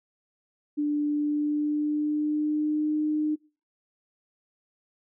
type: tone with pitch glide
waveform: sine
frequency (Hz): 294.9 to 304.4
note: D4 to D#4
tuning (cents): +7 to -38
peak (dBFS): -23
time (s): 0.77-3.36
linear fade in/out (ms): 20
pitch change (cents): +55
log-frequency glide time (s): 1.09-2.97
effects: noise-tail reverb RT60 0.4 s tail -25 dB re dry